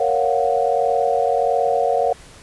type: chord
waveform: sine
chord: Gb major seventh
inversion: first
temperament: equal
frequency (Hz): 466.2 / 554.4 / 698.5 / 740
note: Bb4 / Db5 / F5 / Gb5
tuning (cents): 0 / 0 / 0 / 0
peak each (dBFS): -21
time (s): 0-2.13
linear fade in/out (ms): 5
effects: pink hiss -44 dBFS RMS until 2.42 s + resampled to 24000 Hz